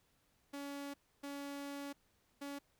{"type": "tone bursts at uneven times", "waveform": "sawtooth", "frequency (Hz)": 282.4, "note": "C#4", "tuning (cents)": 32, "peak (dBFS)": -39, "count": 3, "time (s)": [[0.53, 0.94], [1.23, 1.93], [2.41, 2.59]], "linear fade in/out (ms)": 10, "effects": ["pink hiss -75 dBFS RMS until 2.79 s"]}